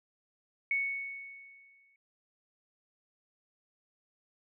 sine tone with exponential decay, 2217 Hz, C#7, in tune, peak -26 dBFS, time 0.71-1.96 s, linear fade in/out 2 ms, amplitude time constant 270 ms, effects none

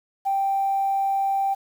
sine tone, 784 Hz, G5, in tune, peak -19 dBFS, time 0.25-1.55 s, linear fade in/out 20 ms, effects tanh soft clip ceiling -15 dBFS + 8-bit

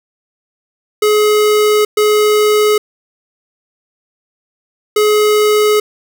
square tone bursts at uneven times, 422.8 Hz, G#4, 31 cents sharp, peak -9 dBFS, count 3, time 1.02-1.85 / 1.97-2.78 / 4.96-5.8 s, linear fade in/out 5 ms, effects none

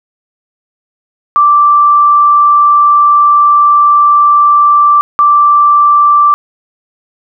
sine tone pair in turn, 1172 / 1172 Hz, D6 / D6, -4 / -4 cents, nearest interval unison, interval 0 cents, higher neither, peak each -3 dBFS, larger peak neither, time 1.36-5.01 / 5.19-6.34 s, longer first, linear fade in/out 0 ms, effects none

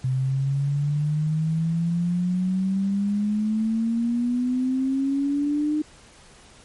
sine exponential sweep, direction up, 128.3 to 305.9 Hz, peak -20 dBFS, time 0.04-5.82 s, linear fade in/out 5 ms, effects pink hiss -50 dBFS RMS until 6.64 s + MP3 48 kbps

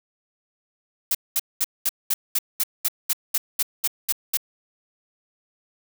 blue noise bursts, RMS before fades -21 dBFS, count 14, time 1.11-4.372 s, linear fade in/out 5 ms, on 38 ms, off 210 ms, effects none

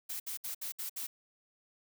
blue noise bursts, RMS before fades -39 dBFS, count 6, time 0.09-1.07 s, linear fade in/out 10 ms, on 110 ms, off 64 ms, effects none

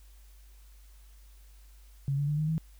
sine tone with pitch steps, 138.59 / 143.56 / 148.71 / 154.04 / 159.57 Hz, C#3 / D3 / D3 / D#3 / D#3, 0 / -39 / +22 / -17 / +44 cents, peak -26 dBFS, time 2.08-2.58 s, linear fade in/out 0 ms, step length 100 ms, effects added 50 Hz sine -51 dBFS peak until 2.79 s + white hiss -64 dBFS RMS until 2.79 s

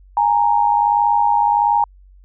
sine tone pair together, 827.6 / 929 Hz, G#5 / A#5, -6 / -6 cents, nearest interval major second, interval 200 cents, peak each -15 dBFS, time 0.17-1.84 s, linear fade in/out 2 ms, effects added 47 Hz sine -43 dBFS peak until 2.24 s

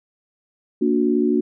sine chord, Bb augmented, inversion none, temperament just, 233.1 / 291.4 / 364.2 Hz, Bb3 / D4 / F#4, 0 / -13 / -27 cents, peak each -20 dBFS, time 0.81-1.41 s, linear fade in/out 10 ms, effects none

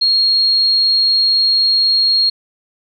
sine tone, 4269 Hz, C8, 34 cents sharp, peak -10 dBFS, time 0.01-2.3 s, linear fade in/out 10 ms, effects none

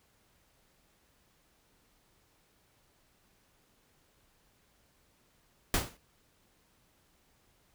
pink noise with exponential decay, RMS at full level -24 dBFS, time 5.74-5.97 s, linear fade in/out 1 ms, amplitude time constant 50 ms, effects pink hiss -69 dBFS RMS until 7.74 s

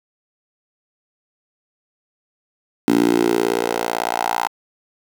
10% pulse tone with high-pass filter sweep, 58 Hz, A#1, 8 cents flat, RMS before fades -19 dBFS, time 2.88-4.48 s, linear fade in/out 0 ms, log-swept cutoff 270 to 890 Hz, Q 3.4, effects 7-bit

